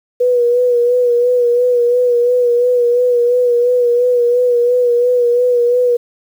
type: tone with vibrato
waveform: sine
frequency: 487.2 Hz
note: B4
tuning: 24 cents flat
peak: -9 dBFS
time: 0.2-5.97 s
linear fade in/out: 10 ms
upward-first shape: sine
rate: 2.9 Hz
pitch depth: 38 cents each way
effects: 7-bit